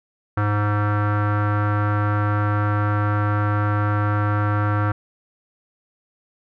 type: tone with low-pass filter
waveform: square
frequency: 104 Hz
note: G#2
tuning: 3 cents sharp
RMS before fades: -20 dBFS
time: 0.37-4.92 s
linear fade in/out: 5 ms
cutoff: 1400 Hz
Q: 4.6
effects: none